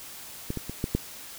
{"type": "clicks", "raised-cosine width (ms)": 3, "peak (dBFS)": [-16, -18, -21, -13, -10], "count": 5, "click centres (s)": [0.504, 0.573, 0.696, 0.841, 0.95], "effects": ["white hiss -43 dBFS RMS until 1.38 s"]}